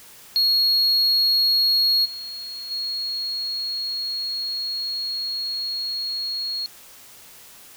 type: tone with level steps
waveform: sine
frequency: 4306 Hz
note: C8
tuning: 49 cents sharp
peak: -13 / -31 / -24 dBFS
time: 0.36-6.66 s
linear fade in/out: 0 ms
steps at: 2.04 / 2.7 s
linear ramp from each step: 20 ms
effects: tanh soft clip ceiling -15 dBFS + white hiss -46 dBFS RMS until 7.76 s